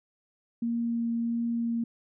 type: tone with vibrato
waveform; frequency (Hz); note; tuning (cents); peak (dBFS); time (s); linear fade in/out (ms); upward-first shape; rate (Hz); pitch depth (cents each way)
sine; 233.1; A#3; 0; -26; 0.62-1.84; 5; triangle; 1.5; 8
effects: none